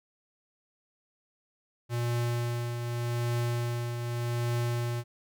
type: tone with tremolo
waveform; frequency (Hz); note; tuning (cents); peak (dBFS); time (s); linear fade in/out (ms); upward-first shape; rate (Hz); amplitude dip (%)
square; 119.4; A#2; +42; -27; 1.89-5.04; 50; triangle; 0.84; 50
effects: none